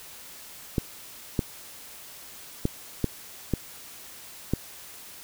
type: clicks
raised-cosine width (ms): 3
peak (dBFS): -10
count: 6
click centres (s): 0.782 / 1.392 / 2.654 / 3.043 / 3.537 / 4.536
effects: white hiss -45 dBFS RMS until 5.23 s